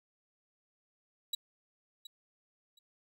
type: tone with echo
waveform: 40% pulse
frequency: 3900 Hz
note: B7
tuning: 23 cents flat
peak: -30 dBFS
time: 1.33-1.35 s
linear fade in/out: 5 ms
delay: 720 ms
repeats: 2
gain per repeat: -14 dB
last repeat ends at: 2.79 s
effects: none